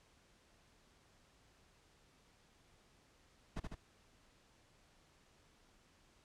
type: noise with echo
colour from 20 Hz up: brown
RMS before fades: -39 dBFS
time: 3.56-3.6 s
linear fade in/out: 10 ms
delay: 75 ms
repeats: 2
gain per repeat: -3 dB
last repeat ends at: 3.75 s
effects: pink hiss -69 dBFS RMS until 6.24 s + low-pass 8000 Hz 12 dB/octave